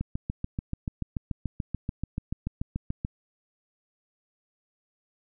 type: click train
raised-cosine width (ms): 5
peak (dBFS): -17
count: 22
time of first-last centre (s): 0.01-3.049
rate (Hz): 6.91
effects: none